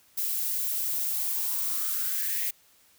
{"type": "noise with high-pass filter sweep", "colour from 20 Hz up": "violet", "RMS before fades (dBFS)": -29, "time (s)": [0.17, 2.51], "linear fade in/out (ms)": 10, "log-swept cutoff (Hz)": [320, 2100], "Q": 6.7, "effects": ["white hiss -61 dBFS RMS until 2.98 s"]}